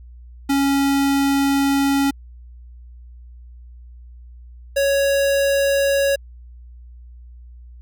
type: tone pair in turn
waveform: square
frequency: 277.2 / 555.6 Hz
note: C#4 / C#5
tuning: 0 / +4 cents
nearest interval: octave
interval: 1204 cents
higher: second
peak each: -16 dBFS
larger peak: neither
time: 0.49-2.11 / 4.76-6.16 s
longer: first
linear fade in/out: 10 ms
effects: added 60 Hz sine -38 dBFS peak until 7.81 s